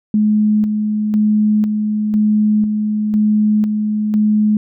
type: tone with tremolo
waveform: sine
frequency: 212.2 Hz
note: G#3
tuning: 38 cents sharp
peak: -10 dBFS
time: 0.14-4.57 s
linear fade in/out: 2 ms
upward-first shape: square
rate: 1 Hz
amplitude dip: 40%
effects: none